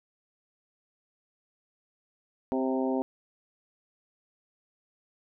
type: harmonic tone with a mistuned harmonic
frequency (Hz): 130.81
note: C3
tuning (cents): 0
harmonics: 2 / 3 / 4 / 5 / 6 / 7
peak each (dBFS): -28 / -32 / -34 / -36 / -38 / -39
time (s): 2.52-3.02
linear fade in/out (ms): 0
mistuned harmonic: 4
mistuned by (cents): +22
effects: none